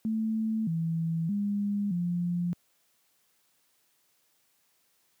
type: tone with pitch steps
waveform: sine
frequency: 220.5 / 164.2 / 203.4 / 174.7 Hz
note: A3 / E3 / G#3 / F3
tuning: +4 / -6 / -36 / +1 cents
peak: -26 dBFS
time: 0.05-2.53 s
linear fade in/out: 0 ms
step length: 620 ms
effects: white hiss -70 dBFS RMS until 5.2 s + high-pass 100 Hz 12 dB/octave